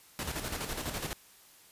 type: noise with tremolo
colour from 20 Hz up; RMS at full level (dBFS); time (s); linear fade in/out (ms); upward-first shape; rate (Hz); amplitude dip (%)
pink; -35; 0.19-1.13; 0; square; 12; 50
effects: white hiss -58 dBFS RMS until 1.71 s + resampled to 32000 Hz